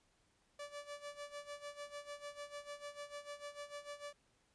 sawtooth tone with tremolo, 580 Hz, D5, 22 cents flat, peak -40 dBFS, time 0.59-4.13 s, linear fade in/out 5 ms, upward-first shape sine, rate 6.7 Hz, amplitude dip 80%, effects pink hiss -75 dBFS RMS until 4.54 s + resampled to 22050 Hz

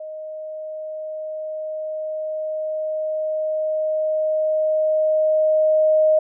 sine tone with level ramp, 622.3 Hz, D#5, in tune, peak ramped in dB -30 to -12 dBFS, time 0-6.19 s, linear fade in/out 5 ms, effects none

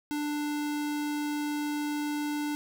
square tone, 295.5 Hz, D4, 11 cents sharp, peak -30 dBFS, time 0.11-2.55 s, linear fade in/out 0 ms, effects none

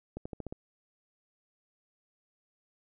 accelerating click train, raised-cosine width 2 ms, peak -25 dBFS, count 6, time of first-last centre 0.17-0.525 s, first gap 85 ms, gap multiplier 0.91, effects none

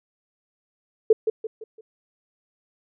sine tone with echo, 440 Hz, A4, in tune, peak -10 dBFS, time 1.1-1.13 s, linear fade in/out 5 ms, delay 170 ms, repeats 4, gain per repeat -8 dB, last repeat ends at 1.81 s, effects none

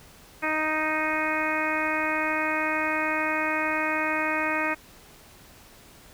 harmonic tone, 311.1 Hz, D#4, in tune, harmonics 1 / 2 / 3 / 4 / 5 / 6 / 7 / 8, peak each -32 / -32 / -32 / -32 / -32 / -32 / -32 / -32 dBFS, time 0.42-4.75 s, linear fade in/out 20 ms, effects pink hiss -51 dBFS RMS until 6.13 s

